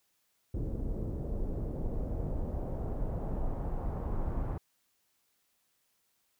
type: noise with low-pass filter sweep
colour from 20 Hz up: brown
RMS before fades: -34 dBFS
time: 0.54-4.58 s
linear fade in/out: 5 ms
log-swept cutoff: 410 to 990 Hz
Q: 1.5
effects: white hiss -75 dBFS RMS until 6.39 s